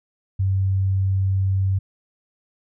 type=tone; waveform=sine; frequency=96 Hz; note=G2; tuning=36 cents flat; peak=-17 dBFS; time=0.39-1.79 s; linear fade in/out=10 ms; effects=none